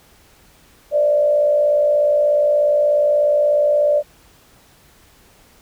sine tone with frequency modulation, 590 Hz, D5, 8 cents sharp, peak -12 dBFS, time 0.91-4.03 s, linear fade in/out 50 ms, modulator 56.7 Hz, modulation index 0.55, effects pink hiss -51 dBFS RMS until 5.61 s

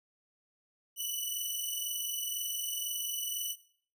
10% pulse tone pair together, 2957 / 2979 Hz, F#7 / F#7, -2 / +11 cents, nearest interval unison, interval 13 cents, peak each -28 / -29 dBFS, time 0.96-3.56 s, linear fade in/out 50 ms, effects noise-tail reverb RT60 0.5 s tail -17 dB re dry

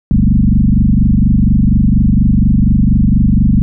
sine tone with frequency modulation, 125.7 Hz, B2, 31 cents sharp, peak -6 dBFS, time 0.11-3.62 s, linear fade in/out 0 ms, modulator 24.2 Hz, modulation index 4.5, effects none

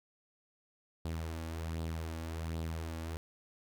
sawtooth tone with flanger, 81.4 Hz, E2, 21 cents flat, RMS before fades -39 dBFS, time 1.05-3.17 s, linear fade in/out 0 ms, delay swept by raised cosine 0.23 to 3.63 ms, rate 1.3 Hz, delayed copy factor +0.5, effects none

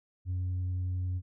sine tone with tanh clipping, 91.1 Hz, F#2, 26 cents flat, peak -30 dBFS, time 0.25-1.22 s, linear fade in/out 50 ms, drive 1 dB, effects none

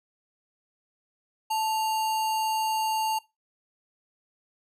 sine tone with sample-and-hold, 879 Hz, A5, 2 cents flat, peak -24 dBFS, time 1.5-3.19 s, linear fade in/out 10 ms, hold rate 3675 Hz, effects noise-tail reverb RT60 0.2 s tail -19 dB re dry + resampled to 32000 Hz

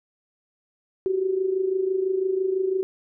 sine tone with amplitude modulation, 378.9 Hz, F#4, 41 cents sharp, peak -18 dBFS, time 1.06-2.83 s, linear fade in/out 0 ms, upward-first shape sine, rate 26 Hz, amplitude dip 65%, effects none

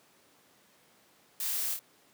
blue noise with echo, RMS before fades -34 dBFS, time 1.4-1.74 s, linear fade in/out 2 ms, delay 26 ms, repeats 2, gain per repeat -4 dB, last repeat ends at 1.792 s, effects pink hiss -63 dBFS RMS until 2.13 s + high-pass 200 Hz 12 dB/octave

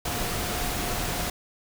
sine tone in noise, 714 Hz, F5, 38 cents sharp, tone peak -38 dBFS, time 0.05-1.3 s, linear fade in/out 5 ms, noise pink, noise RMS -29 dBFS, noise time 0.05-1.3 s, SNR -12 dB, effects none

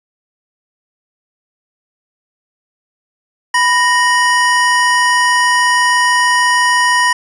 square tone pair together, 987 / 1860.7 Hz, B5 / A#6, -1 / -4 cents, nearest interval major seventh, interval 1097 cents, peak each -13 dBFS, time 3.54-7.13 s, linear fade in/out 5 ms, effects resampled to 24000 Hz + 8-bit

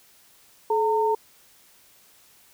sine tone pair together, 430.4 / 912 Hz, A4 / A#5, -38 / -38 cents, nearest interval octave + minor second, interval 1300 cents, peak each -22 dBFS, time 0.7-1.15 s, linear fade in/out 5 ms, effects white hiss -56 dBFS RMS until 2.53 s

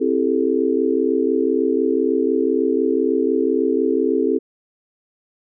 sine chord, A minor seventh, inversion first, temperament just, 264 / 330 / 396 / 440 Hz, C4 / E4 / G4 / A4, +16 / +2 / +18 / 0 cents, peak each -21 dBFS, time 0-4.39 s, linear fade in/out 20 ms, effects none

